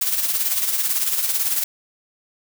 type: noise with tremolo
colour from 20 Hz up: blue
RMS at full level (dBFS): -19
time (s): 0.01-1.64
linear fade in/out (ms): 5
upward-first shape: sine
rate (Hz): 18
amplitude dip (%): 55
effects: none